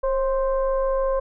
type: tone with frequency modulation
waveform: sine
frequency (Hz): 536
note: C5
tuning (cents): +42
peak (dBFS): -19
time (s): 0.03-1.2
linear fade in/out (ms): 10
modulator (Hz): 513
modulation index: 0.7
effects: none